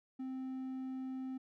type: tone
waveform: triangle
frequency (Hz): 261.1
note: C4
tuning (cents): -3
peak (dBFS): -37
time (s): 0.19-1.38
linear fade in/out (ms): 10
effects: none